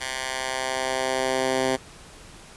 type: tone with high-pass filter sweep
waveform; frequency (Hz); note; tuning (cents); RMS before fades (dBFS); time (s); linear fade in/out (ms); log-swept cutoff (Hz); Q
10% pulse; 130.81; C3; 0; -26; 0-1.77; 20; 1500 to 260; 0.8
effects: pink hiss -46 dBFS RMS until 2.56 s + resampled to 24000 Hz